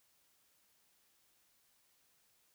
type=silence; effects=white hiss -73 dBFS RMS until 2.54 s